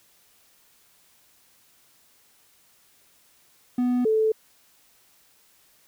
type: tone pair in turn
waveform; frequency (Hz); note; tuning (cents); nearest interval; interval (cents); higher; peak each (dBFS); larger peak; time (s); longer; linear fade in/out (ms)
triangle / sine; 247.3 / 438; B3 / A4; +3 / -8; minor seventh; 989; second; -18; neither; 3.78-4.05 / 4.05-4.32; neither; 5
effects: white hiss -60 dBFS RMS until 5.87 s